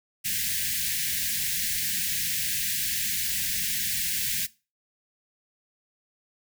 white band-stop noise, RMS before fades -28 dBFS, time 0.24-4.47 s, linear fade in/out 20 ms, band 230 to 1600 Hz, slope 96 dB/octave, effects noise-tail reverb RT60 0.3 s tail -20 dB re dry

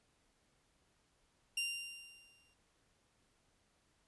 sawtooth tone with exponential decay, 2783 Hz, F7, 7 cents flat, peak -30 dBFS, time 1.57-2.54 s, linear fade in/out 5 ms, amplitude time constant 210 ms, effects pink hiss -75 dBFS RMS until 4.07 s + resampled to 24000 Hz

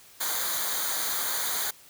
white noise with comb filter, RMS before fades -29 dBFS, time 0.2-1.71 s, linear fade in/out 10 ms, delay 0.37 ms, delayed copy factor -0.8, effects white hiss -53 dBFS RMS until 1.89 s

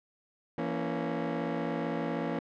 20% pulse chord, A# diminished, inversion second, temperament just, 167.82 / 233.1 / 279.7 Hz, E3 / A#3 / C#4, +31 / 0 / +16 cents, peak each -30 dBFS, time 0.58-2.39 s, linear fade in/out 2 ms, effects low-pass 2000 Hz 12 dB/octave

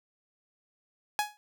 sawtooth tone with exponential decay, 837 Hz, G#5, 13 cents sharp, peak -19 dBFS, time 1.19-1.37 s, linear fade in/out 0 ms, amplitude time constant 37 ms, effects none

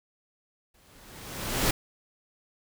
pink noise with exponential growth, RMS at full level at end -23 dBFS, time 0.74-1.71 s, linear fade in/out 5 ms, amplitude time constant 210 ms, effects none

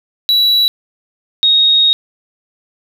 triangle / sine tone pair in turn, 3922 / 3747 Hz, B7 / A#7, -13 / +8 cents, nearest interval minor second, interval 79 cents, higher first, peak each -7 dBFS, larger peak neither, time 0.29-0.68 / 1.43-1.93 s, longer second, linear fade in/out 0 ms, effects none

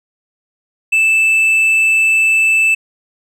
sine tone with hard clipping, 2637 Hz, E7, in tune, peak -10 dBFS, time 0.92-2.75 s, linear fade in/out 10 ms, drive 3 dB, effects none

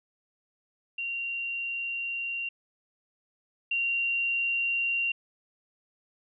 sine tone pair in turn, 2762 / 2762 Hz, F7 / F7, -20 / -20 cents, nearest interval unison, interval 0 cents, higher neither, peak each -30 / -25 dBFS, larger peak second, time 0.98-2.49 / 3.71-5.12 s, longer first, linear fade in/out 5 ms, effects none

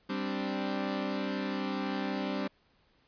sawtooth chord, G suspended fourth, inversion none, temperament equal, 196 / 261.6 / 293.7 Hz, G3 / C4 / D4, 0 / 0 / 0 cents, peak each -31 / -32 / -33 dBFS, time 0.09-2.48 s, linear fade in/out 10 ms, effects pink hiss -68 dBFS RMS until 3.07 s + resampled to 11025 Hz

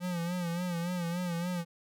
square tone with vibrato, 174.61 Hz, F3, in tune, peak -32 dBFS, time 0-1.65 s, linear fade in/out 50 ms, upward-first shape sine, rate 3.5 Hz, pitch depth 67 cents each way, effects none

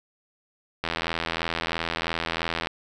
click train, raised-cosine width 0.3 ms, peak -10 dBFS, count 153, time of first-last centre 0.84-2.671 s, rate 83 Hz, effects none

